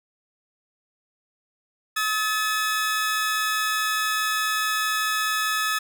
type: tone pair together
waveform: sawtooth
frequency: 1276.3 / 1730 Hz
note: D#6 / A6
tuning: +44 / -30 cents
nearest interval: perfect fourth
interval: 526 cents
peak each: -21 / -22 dBFS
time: 1.96-5.79 s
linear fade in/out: 10 ms
effects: none